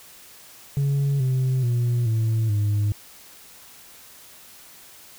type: tone with pitch steps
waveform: sine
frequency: 140 / 129.87 / 120.48 / 111.76 / 103.68 Hz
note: C#3 / C3 / B2 / A2 / G#2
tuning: +18 / -13 / -42 / +27 / -2 cents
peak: -16 dBFS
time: 0.77-2.92 s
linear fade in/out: 0 ms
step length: 430 ms
effects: tanh soft clip ceiling -18 dBFS + white hiss -47 dBFS RMS until 5.18 s